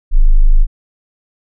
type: tone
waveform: sine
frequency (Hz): 25.96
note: G#0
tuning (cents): 0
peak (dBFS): -3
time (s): 0.11-0.67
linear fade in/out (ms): 50
effects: none